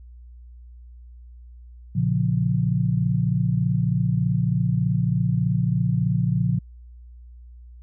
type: chord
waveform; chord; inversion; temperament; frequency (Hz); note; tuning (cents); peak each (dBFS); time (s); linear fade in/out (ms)
sine; Bb minor; none; just; 116.54 / 139.85 / 174.81; Bb2 / Db3 / F3; 0 / +16 / +2; -23; 1.95-6.59; 10
effects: added 60 Hz sine -41 dBFS peak until 7.82 s